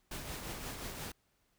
pink noise with tremolo, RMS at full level -41 dBFS, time 0.11-1.12 s, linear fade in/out 5 ms, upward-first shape triangle, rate 5.7 Hz, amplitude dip 45%, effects pink hiss -75 dBFS RMS until 1.58 s

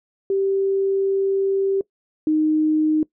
sine tone pair in turn, 390 / 309.5 Hz, G4 / D#4, -9 / -9 cents, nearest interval major third, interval 400 cents, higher first, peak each -17 / -15 dBFS, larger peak second, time 0.3-1.81 / 2.27-3.03 s, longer first, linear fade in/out 2 ms, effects noise-tail reverb RT60 0.1 s tail -21 dB re dry

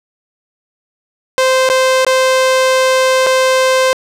sawtooth tone with dropouts, 520 Hz, C5, 11 cents flat, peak -5 dBFS, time 1.38-3.93 s, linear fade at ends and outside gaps 0 ms, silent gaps 1.69-1.699 / 2.048-2.066 / 3.265-3.269 s, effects low-pass 9000 Hz 12 dB/octave + 7-bit

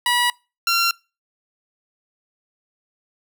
15% pulse tone pair in turn, 970 / 1371.8 Hz, B5 / F6, -31 / -31 cents, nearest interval tritone, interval 600 cents, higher second, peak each -10 / -10 dBFS, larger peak neither, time 0.06-0.3 / 0.67-0.91 s, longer neither, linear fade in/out 2 ms, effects noise-tail reverb RT60 0.3 s tail -25 dB re dry

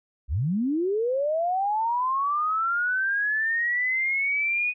sine linear sweep, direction up, 52.7 to 2489 Hz, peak -22 dBFS, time 0.28-4.74 s, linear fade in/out 50 ms, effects none

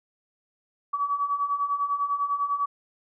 sine beating tone pair, 1134 / 1144 Hz, C#6 / D6, +39 / -46 cents, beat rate 10 Hz, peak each -30 / -25 dBFS, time 0.93-2.66 s, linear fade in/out 10 ms, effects none

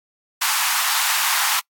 pink high-pass noise, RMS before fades -20 dBFS, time 0.41-1.6 s, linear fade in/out 10 ms, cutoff 830 Hz, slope 48 dB/octave, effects noise-tail reverb RT60 0.1 s tail -25 dB re dry + AAC 64 kbps

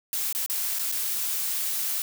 blue noise with dropouts, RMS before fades -28 dBFS, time 0.13-2.02 s, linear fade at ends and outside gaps 1 ms, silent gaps 0.327-0.349 / 0.462-0.498 / 0.788-0.793 / 0.916-0.923 s, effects none

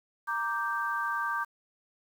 sine chord, G minor, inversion first, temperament equal, 932.3 / 1174.7 / 1568 Hz, Bb5 / D6 / G6, 0 / 0 / 0 cents, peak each -35 / -32 / -32 dBFS, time 0.27-1.45 s, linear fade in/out 20 ms, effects 9-bit

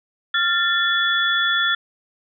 sine tone cluster, 1389 / 1774 / 3422 Hz, F6 / A6 / A7, -10 / +14 / -49 cents, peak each -21 dBFS, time 0.34-1.75 s, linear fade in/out 5 ms, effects none

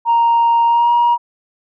sine tone with pitch glide, 932.3 to 951.3 Hz, A#5 to A#5, 0 to +35 cents, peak -8 dBFS, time 0.05-1.18 s, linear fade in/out 50 ms, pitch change +35 cents, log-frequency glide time 0.66-0.92 s, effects tanh soft clip ceiling -7 dBFS

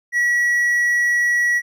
triangle tone, 1929 Hz, B6, 41 cents flat, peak -13 dBFS, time 0.12-1.62 s, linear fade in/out 50 ms, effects none

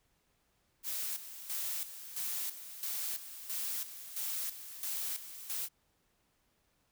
blue noise with tremolo, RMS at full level -37 dBFS, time 0.83-5.69 s, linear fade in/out 50 ms, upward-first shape square, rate 1.5 Hz, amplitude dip 70%, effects pink hiss -75 dBFS RMS until 6.91 s

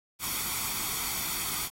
white noise with comb filter, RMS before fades -32 dBFS, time 0.19-1.7 s, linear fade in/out 50 ms, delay 0.88 ms, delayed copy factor +0.6, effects AAC 48 kbps

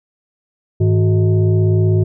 sine tone with frequency modulation, 103.9 Hz, G#2, 1 cent sharp, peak -10 dBFS, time 0.8-2.04 s, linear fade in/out 10 ms, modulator 264 Hz, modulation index 0.82, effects none

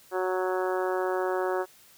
harmonic tone, 185 Hz, F#3, in tune, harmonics 2 / 3 / 4 / 5 / 6 / 7 / 8 / 9, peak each -28 / -32 / -34 / -36 / -38 / -39 / -40 / -41 dBFS, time 0.11-1.66 s, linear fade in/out 50 ms, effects white hiss -56 dBFS RMS until 1.97 s

